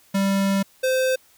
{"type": "tone pair in turn", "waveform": "square", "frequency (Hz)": [196, 518.1], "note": ["G3", "C5"], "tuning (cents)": [0, -17], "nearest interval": "octave + perfect fourth", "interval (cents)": 1683, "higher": "second", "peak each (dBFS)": -19, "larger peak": "neither", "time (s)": [[0.14, 0.63], [0.83, 1.16]], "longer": "first", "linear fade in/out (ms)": 10, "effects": ["white hiss -56 dBFS RMS until 1.37 s"]}